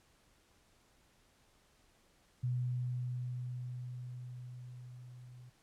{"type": "tone with level ramp", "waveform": "sine", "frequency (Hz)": 124.2, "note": "B2", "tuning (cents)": 10, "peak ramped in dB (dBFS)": [-31, -51], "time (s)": [2.43, 5.5], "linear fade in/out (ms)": 10, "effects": ["pink hiss -69 dBFS RMS until 5.62 s", "low-pass 11000 Hz 12 dB/octave"]}